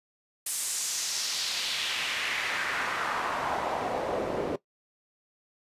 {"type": "noise with band-pass filter sweep", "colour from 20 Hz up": "pink", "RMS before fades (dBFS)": -31, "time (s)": [0.46, 4.56], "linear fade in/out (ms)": 5, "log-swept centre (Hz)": [9400, 400], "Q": 1.8, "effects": ["noise-tail reverb RT60 0.1 s tail -17 dB re dry", "resampled to 32000 Hz"]}